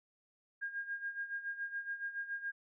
sine tone with tremolo, 1619 Hz, G#6, 45 cents flat, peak -35 dBFS, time 0.61-2.52 s, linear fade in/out 20 ms, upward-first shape sine, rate 7.1 Hz, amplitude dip 75%, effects none

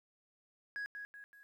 sine tone with echo, 1661.2 Hz, G#6, in tune, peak -35 dBFS, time 0.76-0.86 s, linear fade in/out 0 ms, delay 190 ms, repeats 3, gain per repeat -7 dB, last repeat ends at 1.43 s, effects tanh soft clip ceiling -37 dBFS + 12-bit

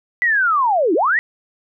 sine linear two-way sweep, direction down then up, 1992 to 293.7 to 1992 Hz, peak -13 dBFS, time 0.22-1.19 s, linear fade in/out 0 ms, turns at 0.94 s, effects none

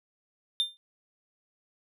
triangle tone with exponential decay, 3600 Hz, A7, 39 cents sharp, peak -19 dBFS, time 0.6-0.77 s, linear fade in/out 0 ms, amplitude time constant 35 ms, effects none

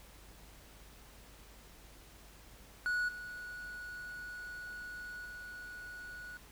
triangle tone with level steps, 1465 Hz, F#6, 18 cents flat, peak -29 / -41 / -43 dBFS, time 2.86-6.37 s, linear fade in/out 0 ms, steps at 3.08 / 5.25 s, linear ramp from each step 10 ms, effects added 50 Hz sine -58 dBFS peak until 6.51 s + pink hiss -58 dBFS RMS until 6.51 s

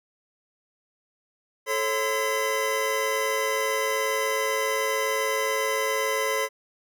square tone cluster, 438.7 / 546 / 1027 / 2029 Hz, A4 / C#5 / C6 / B6, -5 / -26 / -33 / +46 cents, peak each -30 dBFS, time 1.66-6.49 s, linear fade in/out 50 ms, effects none

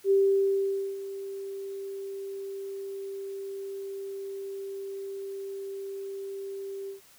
sine tone with ADSR envelope, 392 Hz, G4, in tune, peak -18 dBFS, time 0.04-7.01 s, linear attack 67 ms, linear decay 860 ms, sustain -16 dB, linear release 120 ms, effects white hiss -57 dBFS RMS until 7.18 s

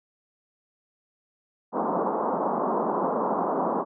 white band-pass noise, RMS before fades -26 dBFS, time 1.72-3.85 s, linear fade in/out 50 ms, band 180 to 1100 Hz, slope 48 dB/octave, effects none

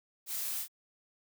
blue noise with echo, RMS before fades -38 dBFS, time 0.26-0.65 s, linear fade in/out 50 ms, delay 32 ms, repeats 1, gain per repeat -2 dB, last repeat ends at 0.682 s, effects none

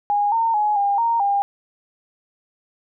sine tone with pitch steps, 821 / 912 / 840 / 805 / 927 / 803 Hz, G#5 / A#5 / G#5 / G5 / A#5 / G5, -20 / -38 / +19 / +46 / -10 / +41 cents, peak -16 dBFS, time 0.1-1.42 s, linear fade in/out 0 ms, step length 220 ms, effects none

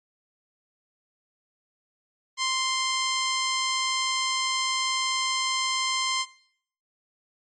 10% pulse tone, 1046.5 Hz, C6, in tune, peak -15 dBFS, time 2.37-6.26 s, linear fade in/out 50 ms, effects noise-tail reverb RT60 0.6 s tail -18 dB re dry + MP3 48 kbps

